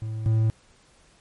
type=tone pair in turn; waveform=triangle; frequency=110 / 110.77 Hz; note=A2 / A2; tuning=0 / +12 cents; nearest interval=unison; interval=12 cents; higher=second; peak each=-26 / -16 dBFS; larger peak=second; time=0.02-0.26 / 0.26-0.5 s; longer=neither; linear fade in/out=0 ms; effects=pink hiss -58 dBFS RMS until 1.2 s + MP3 48 kbps